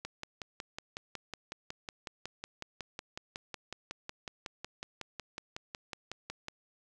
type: click train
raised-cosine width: 0.2 ms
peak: -22 dBFS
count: 36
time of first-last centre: 0.05-6.484 s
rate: 5.44 Hz
effects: none